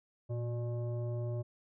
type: tone with frequency modulation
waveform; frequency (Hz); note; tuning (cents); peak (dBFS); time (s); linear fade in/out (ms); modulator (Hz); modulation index
sine; 116.54; A#2; 0; -33; 0.29-1.43; 20; 481; 0.59
effects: none